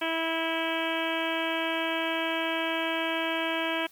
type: harmonic tone with a mistuned harmonic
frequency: 326.6 Hz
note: E4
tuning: 16 cents flat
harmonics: 1 / 2 / 3 / 4 / 5 / 6 / 7 / 8 / 9 / 10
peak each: -33 / -33 / -35 / -40 / -35 / -42 / -36 / -37 / -39 / -38 dBFS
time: 0.01-3.87 s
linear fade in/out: 10 ms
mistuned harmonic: 10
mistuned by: -27 cents
effects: white hiss -57 dBFS RMS until 3.91 s